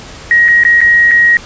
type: tone with dropouts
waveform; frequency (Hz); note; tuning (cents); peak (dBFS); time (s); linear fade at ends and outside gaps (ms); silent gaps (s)
sine; 1890; A#6; +23; -4; 0.31-1.37; 1; 0.482-0.485 / 0.636-0.65 / 0.806-0.814 / 1.111-1.115
effects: pink hiss -31 dBFS RMS until 1.45 s + resampled to 16000 Hz